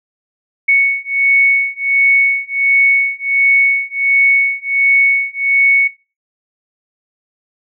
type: beating tone pair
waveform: sine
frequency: 2217 / 2218.4 Hz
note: C#7 / C#7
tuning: 0 / +1 cents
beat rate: 1.4 Hz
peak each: -13 dBFS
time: 0.68-5.88 s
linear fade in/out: 10 ms
effects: noise-tail reverb RT60 0.3 s tail -19 dB re dry